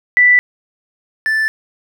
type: tone pair in turn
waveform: sine / triangle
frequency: 1975.5 / 1760 Hz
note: B6 / A6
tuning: 0 / 0 cents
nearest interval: major second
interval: 200 cents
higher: first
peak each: -6 / -11 dBFS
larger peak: first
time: 0.17-0.39 / 1.26-1.48 s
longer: neither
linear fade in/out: 0 ms
effects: none